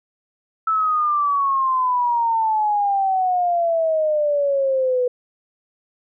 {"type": "exponential sweep", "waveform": "sine", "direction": "down", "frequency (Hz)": [1318.5, 491.8], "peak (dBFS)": -16, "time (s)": [0.67, 5.08], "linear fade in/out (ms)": 5, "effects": []}